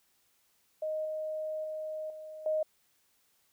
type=tone with level steps; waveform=sine; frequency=622.3 Hz; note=D#5; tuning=in tune; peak=-31 / -33 / -35 / -42 / -27 dBFS; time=0.82-2.63 s; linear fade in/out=5 ms; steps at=1.05 / 1.64 / 2.1 / 2.46 s; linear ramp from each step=2 ms; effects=white hiss -71 dBFS RMS until 3.52 s